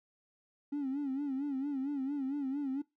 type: tone with vibrato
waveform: triangle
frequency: 276.6 Hz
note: C#4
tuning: 4 cents flat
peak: -29 dBFS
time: 0.72-2.82 s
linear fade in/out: 10 ms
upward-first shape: sine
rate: 4.4 Hz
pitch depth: 100 cents each way
effects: noise-tail reverb RT60 0.2 s tail -23 dB re dry + tanh soft clip ceiling -29 dBFS